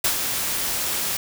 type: noise with ADSR envelope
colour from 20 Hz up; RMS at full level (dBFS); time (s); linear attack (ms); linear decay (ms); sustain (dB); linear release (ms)
white; -19; 0.04-1.17; 5; 96; -6; 4
effects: none